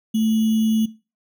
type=tone with sample-and-hold; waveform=sine; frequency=220 Hz; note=A3; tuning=in tune; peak=-16 dBFS; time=0.14-0.86 s; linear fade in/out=10 ms; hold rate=3150 Hz; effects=noise-tail reverb RT60 0.3 s tail -18 dB re dry